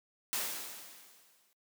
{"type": "noise with exponential decay", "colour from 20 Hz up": "white", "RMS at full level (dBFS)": -33, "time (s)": [0.33, 1.53], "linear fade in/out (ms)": 0, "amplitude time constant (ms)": 260, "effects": ["noise-tail reverb RT60 0.1 s tail -22 dB re dry", "high-pass 200 Hz 12 dB/octave"]}